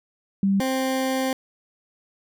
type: tone pair in turn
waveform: sine / 20% pulse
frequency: 196 / 262.7 Hz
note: G3 / C4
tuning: 0 / +7 cents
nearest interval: perfect fourth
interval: 507 cents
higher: second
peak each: -17 dBFS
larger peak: neither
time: 0.43-0.6 / 0.6-1.33 s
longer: second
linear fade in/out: 2 ms
effects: none